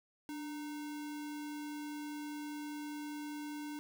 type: tone with sample-and-hold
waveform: sine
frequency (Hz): 295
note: D4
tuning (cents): +8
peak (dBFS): -40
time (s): 0.29-3.79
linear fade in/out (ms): 0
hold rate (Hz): 1225
effects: none